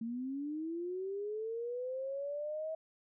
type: linear sweep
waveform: sine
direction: up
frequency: 223.3 to 643 Hz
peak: -36 dBFS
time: 0.01-2.75 s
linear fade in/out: 5 ms
effects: none